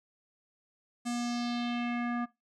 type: tone with low-pass filter sweep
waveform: square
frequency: 239.9 Hz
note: A#3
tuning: 50 cents sharp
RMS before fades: -33 dBFS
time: 1.05-2.26 s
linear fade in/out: 20 ms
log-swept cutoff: 8600 to 1400 Hz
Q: 2.5
effects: noise-tail reverb RT60 0.2 s tail -20 dB re dry